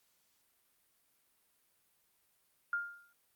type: tone with exponential decay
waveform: sine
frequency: 1406 Hz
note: F6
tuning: 11 cents sharp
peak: -29 dBFS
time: 2.73-3.13 s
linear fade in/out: 2 ms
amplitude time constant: 85 ms
effects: white hiss -74 dBFS RMS until 3.35 s + Opus 48 kbps